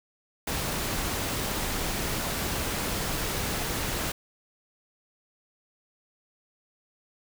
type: noise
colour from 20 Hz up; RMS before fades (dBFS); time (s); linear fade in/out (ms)
pink; -30; 0.47-4.12; 5
effects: none